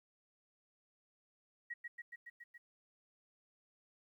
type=tone with echo; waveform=sine; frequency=1905 Hz; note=A#6; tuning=37 cents sharp; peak=-40 dBFS; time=1.7-1.74 s; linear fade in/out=10 ms; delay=140 ms; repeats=6; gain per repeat=-2 dB; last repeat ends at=2.58 s; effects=13-bit